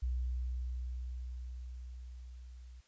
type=tone with level ramp; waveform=sine; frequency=62 Hz; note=B1; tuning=7 cents sharp; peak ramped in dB=-31 to -49 dBFS; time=0.02-2.81 s; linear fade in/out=10 ms; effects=white hiss -69 dBFS RMS until 2.87 s + resampled to 16000 Hz